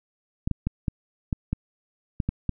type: clicks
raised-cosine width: 5 ms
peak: -12 dBFS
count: 9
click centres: 0.475 / 0.513 / 0.67 / 0.882 / 1.328 / 1.53 / 2.202 / 2.29 / 2.493 s
effects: none